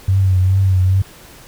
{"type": "tone with vibrato", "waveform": "sine", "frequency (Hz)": 94.4, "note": "F#2", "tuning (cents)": 35, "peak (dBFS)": -10, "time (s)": [0.08, 1.02], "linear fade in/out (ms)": 5, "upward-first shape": "triangle", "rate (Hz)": 2.4, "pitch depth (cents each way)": 54, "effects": ["pink hiss -41 dBFS RMS until 1.47 s"]}